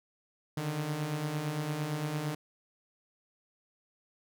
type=beating tone pair; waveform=sawtooth; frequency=143.7 / 152.5 Hz; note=D3 / D#3; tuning=-37 / -34 cents; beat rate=8.8 Hz; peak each=-35 / -29 dBFS; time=0.57-2.35 s; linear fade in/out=5 ms; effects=none